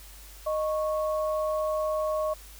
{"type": "tone pair together", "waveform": "sine", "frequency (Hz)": [619, 1103], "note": ["D#5", "C#6"], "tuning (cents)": [-9, -9], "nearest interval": "minor seventh", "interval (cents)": 1000, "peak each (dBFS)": [-26, -32], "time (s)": [0.46, 2.34], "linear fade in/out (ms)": 10, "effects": ["added 50 Hz sine -47 dBFS peak until 2.59 s", "white hiss -50 dBFS RMS until 2.59 s"]}